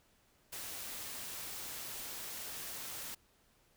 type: noise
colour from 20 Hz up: white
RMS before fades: -44 dBFS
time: 0.52-3.15 s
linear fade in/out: 10 ms
effects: pink hiss -70 dBFS RMS until 3.76 s